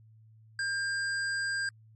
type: tone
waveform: square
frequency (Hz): 1600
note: G6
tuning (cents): +35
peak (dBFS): -30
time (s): 0.59-1.69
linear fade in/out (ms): 2
effects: added 110 Hz sine -54 dBFS peak until 1.95 s + MP3 48 kbps